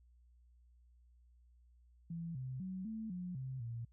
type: tone with pitch steps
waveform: sine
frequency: 167.4 / 129.3 / 187 / 220.6 / 179.8 / 131 / 116.6 Hz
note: E3 / C3 / F#3 / A3 / F#3 / C3 / A#2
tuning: +27 / -20 / +19 / +5 / -49 / +2 / +1 cents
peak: -40 dBFS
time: 2.1-3.85 s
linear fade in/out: 5 ms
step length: 250 ms
effects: added 60 Hz sine -63 dBFS peak until 3.92 s